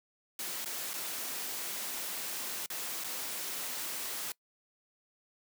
white noise with dropouts, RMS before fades -38 dBFS, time 0.39-4.32 s, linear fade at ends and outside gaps 2 ms, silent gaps 0.646-0.658 / 0.934-0.938 / 2.661-2.701 / 3.039-3.043 s, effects noise-tail reverb RT60 0.1 s tail -23 dB re dry + high-pass 200 Hz 12 dB/octave

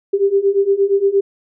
sine beating tone pair, 391 / 399.6 Hz, G4 / G4, -4 / +33 cents, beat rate 8.6 Hz, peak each -16 / -14 dBFS, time 0.13-1.21 s, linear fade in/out 10 ms, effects none

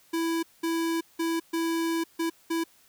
square tone bursts at uneven times, 330.5 Hz, E4, 5 cents sharp, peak -26 dBFS, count 6, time 0.13-0.43 / 0.63-1.01 / 1.19-1.4 / 1.53-2.04 / 2.19-2.3 / 2.5-2.64 s, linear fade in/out 10 ms, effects white hiss -60 dBFS RMS until 2.88 s

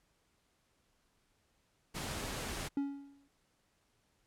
pink noise, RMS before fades -40 dBFS, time 1.94-2.69 s, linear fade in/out 20 ms
triangle tone with exponential decay, 280 Hz, C#4, 18 cents sharp, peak -27 dBFS, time 2.77-3.28 s, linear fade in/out 2 ms, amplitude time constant 110 ms
effects pink hiss -75 dBFS RMS until 4.26 s + low-pass 11000 Hz 12 dB/octave

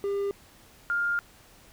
triangle / sine tone pair in turn, 400 / 1406.2 Hz, G4 / F6, +35 / +11 cents, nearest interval octave + minor seventh, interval 2176 cents, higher second, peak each -24 dBFS, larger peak neither, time 0.04-0.31 / 0.9-1.19 s, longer second, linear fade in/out 0 ms, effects pink hiss -55 dBFS RMS until 1.72 s

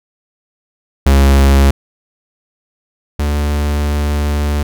45% pulse tone pair in turn, 69 / 73.36 Hz, C#2 / D2, -7 / -1 cents, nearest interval minor second, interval 106 cents, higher second, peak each -6 / -13 dBFS, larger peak first, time 1.06-1.71 / 3.19-4.63 s, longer second, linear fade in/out 5 ms, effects none

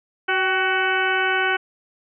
harmonic tone with a mistuned harmonic, 374.3 Hz, F#4, 20 cents sharp, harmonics 1 / 2 / 3 / 4 / 5 / 6 / 7 / 8, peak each -26 / -26 / -29 / -21 / -31 / -28 / -31 / -30 dBFS, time 0.28-1.57 s, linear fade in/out 10 ms, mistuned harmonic 2, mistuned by +50 cents, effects none

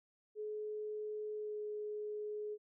sine tone with pitch glide, 425.2 to 421.3 Hz, G#4 to G#4, +41 to +25 cents, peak -39 dBFS, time 0.35-2.58 s, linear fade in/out 50 ms, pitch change -16 cents, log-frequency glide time 1.35-1.6 s, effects none

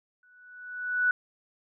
sine tone with exponential growth, 1480 Hz, F#6, in tune, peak -19 dBFS, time 0.23-1.11 s, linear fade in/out 2 ms, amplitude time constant 190 ms, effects none

